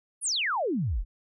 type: exponential sweep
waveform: sine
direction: down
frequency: 11000 to 32.2 Hz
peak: -25 dBFS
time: 0.21-1.05 s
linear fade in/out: 50 ms
effects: none